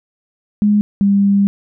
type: tone pair in turn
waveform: sine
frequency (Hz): 207.7 / 199.63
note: G#3 / G3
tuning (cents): 0 / +32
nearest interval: minor second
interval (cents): 68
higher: first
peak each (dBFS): -9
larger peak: neither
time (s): 0.62-0.81 / 1.01-1.47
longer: second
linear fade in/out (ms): 0
effects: none